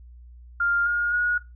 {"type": "tone with pitch steps", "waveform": "sine", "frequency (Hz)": [1400, 1424.5, 1449.4], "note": ["F6", "F6", "F#6"], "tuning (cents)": [4, 34, -36], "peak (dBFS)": -20, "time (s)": [0.6, 1.38], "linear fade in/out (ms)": 5, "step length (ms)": 260, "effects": ["noise-tail reverb RT60 0.2 s tail -17 dB re dry", "added 60 Hz sine -43 dBFS peak until 1.55 s"]}